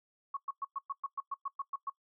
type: tone bursts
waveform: sine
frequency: 1108.7 Hz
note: C#6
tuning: in tune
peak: -33 dBFS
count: 12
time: 0.34-1.898 s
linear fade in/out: 5 ms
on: 29 ms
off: 110 ms
effects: noise-tail reverb RT60 0.1 s tail -19 dB re dry